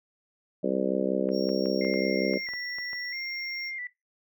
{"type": "harmonic tone", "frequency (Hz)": 65.41, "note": "C2", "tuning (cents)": 0, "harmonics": [3, 4, 5, 6, 7, 8, 9], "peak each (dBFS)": [-32, -32, -32, -32, -32, -32, -32], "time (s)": [0.63, 2.38], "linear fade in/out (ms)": 10}
{"type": "clicks", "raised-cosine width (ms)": 0.5, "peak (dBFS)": -30, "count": 10, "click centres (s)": [1.29, 1.491, 1.658, 1.848, 1.939, 2.336, 2.488, 2.536, 2.785, 2.932]}
{"type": "tone", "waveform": "triangle", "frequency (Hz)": 5540, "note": "F8", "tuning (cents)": -15, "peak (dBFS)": -37, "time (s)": [1.31, 3.72], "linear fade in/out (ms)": 50}
{"type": "tone with vibrato", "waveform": "sine", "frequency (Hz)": 2040, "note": "C7", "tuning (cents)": -44, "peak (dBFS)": -34, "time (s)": [1.81, 3.87], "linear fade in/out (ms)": 2, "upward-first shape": "square", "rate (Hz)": 0.76, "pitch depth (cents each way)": 60}
{"effects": ["noise-tail reverb RT60 0.2 s tail -17 dB re dry"]}